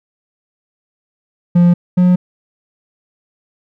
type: tone pair in turn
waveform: triangle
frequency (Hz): 174.61 / 180.25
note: F3 / F#3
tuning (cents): 0 / -45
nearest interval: minor second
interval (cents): 55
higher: second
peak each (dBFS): -4 / -5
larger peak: first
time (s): 1.55-1.74 / 1.97-2.16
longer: neither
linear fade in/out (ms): 10
effects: none